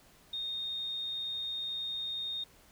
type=tone; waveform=sine; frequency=3689 Hz; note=A#7; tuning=19 cents flat; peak=-34 dBFS; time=0.33-2.44 s; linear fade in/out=5 ms; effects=pink hiss -61 dBFS RMS until 2.71 s